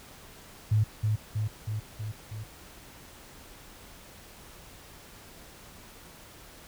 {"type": "tone with echo", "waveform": "sine", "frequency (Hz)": 107.3, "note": "A2", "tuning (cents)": -43, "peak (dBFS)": -20, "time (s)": [0.71, 0.84], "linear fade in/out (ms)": 10, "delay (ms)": 320, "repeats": 5, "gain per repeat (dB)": -3, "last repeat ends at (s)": 2.44, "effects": ["pink hiss -50 dBFS RMS until 6.67 s"]}